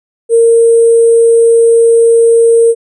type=tone with sample-and-hold; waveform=sine; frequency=461.7 Hz; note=A#4; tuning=17 cents flat; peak=-3 dBFS; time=0.29-2.75 s; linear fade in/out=50 ms; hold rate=8820 Hz; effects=resampled to 32000 Hz